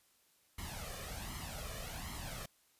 pink noise with flanger, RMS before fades -44 dBFS, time 0.58-2.46 s, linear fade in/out 5 ms, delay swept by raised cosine 0.96 to 1.7 ms, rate 1.3 Hz, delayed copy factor +0.7, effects white hiss -71 dBFS RMS until 2.79 s + resampled to 32000 Hz

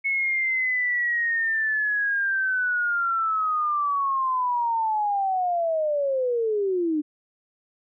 sine linear sweep, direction down, 2200 to 293 Hz, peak -21 dBFS, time 0.04-7.02 s, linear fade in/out 20 ms, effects none

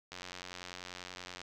click train, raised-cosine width 0.2 ms, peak -26 dBFS, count 118, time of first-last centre 0.12-1.416 s, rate 90.3 Hz, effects none

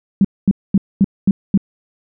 sine tone bursts, 196 Hz, G3, in tune, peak -7 dBFS, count 6, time 0.21-1.576 s, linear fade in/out 2 ms, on 36 ms, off 230 ms, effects none

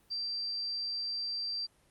sine tone, 4699 Hz, D8, in tune, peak -33 dBFS, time 0.1-1.67 s, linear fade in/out 20 ms, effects pink hiss -67 dBFS RMS until 1.9 s + Opus 32 kbps

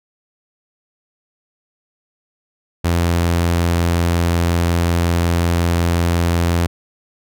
sawtooth tone, 85.5 Hz, F2, 36 cents flat, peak -10 dBFS, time 2.84-6.67 s, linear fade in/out 10 ms, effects none

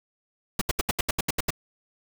pink noise bursts, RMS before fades -24 dBFS, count 10, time 0.59-1.505 s, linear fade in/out 5 ms, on 24 ms, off 75 ms, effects none

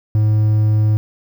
triangle tone, 107.2 Hz, A2, 45 cents flat, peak -9 dBFS, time 0.15-0.97 s, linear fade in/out 0 ms, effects 8-bit

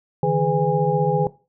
sine tone cluster, 145.8 / 161 / 416.4 / 503 / 818 Hz, D3 / E3 / G#4 / B4 / G#5, -12 / -41 / +5 / +32 / -26 cents, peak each -23 dBFS, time 0.23-1.27 s, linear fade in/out 2 ms, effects noise-tail reverb RT60 0.3 s tail -18 dB re dry

